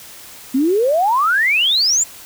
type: exponential sweep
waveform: sine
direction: up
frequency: 250 to 7459 Hz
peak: -12 dBFS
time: 0.54-2.04 s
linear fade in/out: 10 ms
effects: white hiss -38 dBFS RMS until 2.25 s